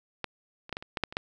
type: clicks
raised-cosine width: 0.3 ms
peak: -15 / -28 / -16 / -18 / -26 / -14 / -10 / -25 / -12 dBFS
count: 9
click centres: 0.243 / 0.694 / 0.727 / 0.769 / 0.825 / 0.972 / 1.037 / 1.125 / 1.169 s
effects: none